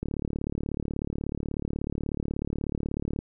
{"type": "click train", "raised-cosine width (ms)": 3, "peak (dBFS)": -17, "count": 116, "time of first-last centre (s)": [0.03, 3.189], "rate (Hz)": 36.4, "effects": []}